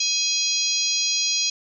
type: harmonic tone with a mistuned harmonic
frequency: 820 Hz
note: G#5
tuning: 22 cents flat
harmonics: 3 / 4 / 5 / 6 / 7 / 8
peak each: -30 / -29 / -26 / -26 / -28 / -26 dBFS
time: 0-1.5 s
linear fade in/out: 5 ms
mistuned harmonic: 3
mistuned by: +41 cents
effects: none